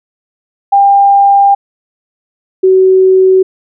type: tone pair in turn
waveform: sine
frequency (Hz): 798 / 376.6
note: G5 / F#4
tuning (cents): +31 / +31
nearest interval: octave + minor second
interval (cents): 1300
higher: first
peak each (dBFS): -3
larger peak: neither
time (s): 0.72-1.55 / 2.63-3.43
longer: first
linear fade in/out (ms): 10
effects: none